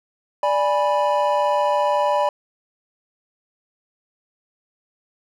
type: chord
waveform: triangle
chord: G# diminished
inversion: second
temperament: equal with one note detuned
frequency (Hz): 587.3 / 830.6 / 983.8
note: D5 / G#5 / B5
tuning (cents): 0 / 0 / -7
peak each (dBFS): -18 / -21 / -19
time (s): 0.43-2.29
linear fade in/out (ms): 2
effects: none